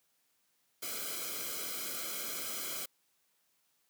white noise with comb filter, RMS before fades -39 dBFS, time 0.82-2.86 s, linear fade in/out 10 ms, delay 1.1 ms, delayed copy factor -1, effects white hiss -75 dBFS RMS until 3.89 s + high-pass 100 Hz 12 dB/octave

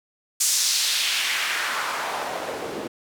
white noise with band-pass filter sweep, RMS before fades -25 dBFS, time 0.4-2.88 s, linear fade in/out 10 ms, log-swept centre 7200 to 330 Hz, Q 1.5, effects none

